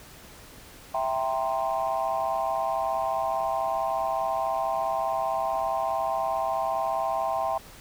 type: chord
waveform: sine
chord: C dominant seventh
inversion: first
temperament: equal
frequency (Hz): 659.3 / 784 / 932.3 / 1046.5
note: E5 / G5 / Bb5 / C6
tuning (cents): 0 / 0 / 0 / 0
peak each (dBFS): -28 / -28 / -33 / -31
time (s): 0.94-7.58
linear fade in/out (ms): 5
effects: tanh soft clip ceiling -16 dBFS + pink hiss -48 dBFS RMS until 7.8 s